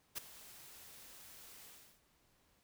white noise with ADSR envelope, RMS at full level -39 dBFS, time 0.15-2.01 s, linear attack 27 ms, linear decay 10 ms, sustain -17 dB, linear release 340 ms, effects pink hiss -73 dBFS RMS until 2.63 s

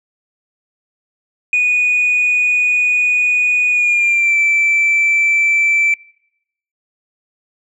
sine tone with pitch glide, 2469 to 2330 Hz, D#7 to D7, -14 to -14 cents, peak -9 dBFS, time 1.53-5.94 s, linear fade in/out 2 ms, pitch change -100 cents, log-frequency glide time 3.71-4.37 s, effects noise-tail reverb RT60 0.8 s tail -24 dB re dry + tanh soft clip ceiling -8 dBFS

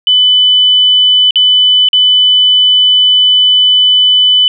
sine tone with dropouts, 3000 Hz, F#7, 23 cents sharp, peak -4 dBFS, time 0.07-4.48 s, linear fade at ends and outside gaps 1 ms, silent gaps 1.308-1.357 / 1.887-1.931 s, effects none

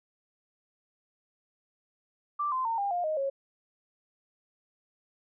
sine tone with pitch steps, 1174.7 / 1034.5 / 911.1 / 802.3 / 706.6 / 622.3 / 548 Hz, D6 / C6 / A#5 / G5 / F5 / D#5 / C#5, 0 / -20 / -40 / +40 / +20 / 0 / -20 cents, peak -27 dBFS, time 2.39-3.3 s, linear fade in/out 10 ms, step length 130 ms, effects none

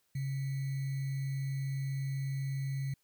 sine tone with sample-and-hold, 136.1 Hz, C#3, 31 cents flat, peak -32 dBFS, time 0.15-2.94 s, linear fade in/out 5 ms, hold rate 2100 Hz, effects white hiss -75 dBFS RMS until 3.03 s

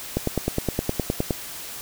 click train, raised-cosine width 2 ms, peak -8 dBFS, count 12, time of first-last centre 0.17-1.308 s, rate 9.67 Hz, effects white hiss -36 dBFS RMS until 1.81 s

